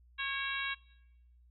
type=harmonic tone with a mistuned harmonic; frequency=547 Hz; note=C#5; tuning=23 cents flat; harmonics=2 / 3 / 4 / 5 / 6 / 7; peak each=-43 / -38 / -40 / -40 / -44 / -43 dBFS; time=0.18-0.75 s; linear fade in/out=20 ms; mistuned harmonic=4; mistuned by=+49 cents; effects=noise-tail reverb RT60 1.0 s tail -23 dB re dry + added 60 Hz sine -59 dBFS peak until 1.5 s